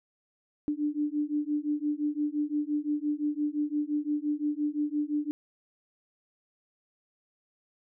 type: beating tone pair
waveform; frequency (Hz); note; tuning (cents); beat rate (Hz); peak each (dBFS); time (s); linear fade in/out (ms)
sine; 293.7 / 299.5; D4 / D4; 0 / +34; 5.8; -30; 0.68-5.31; 0
effects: none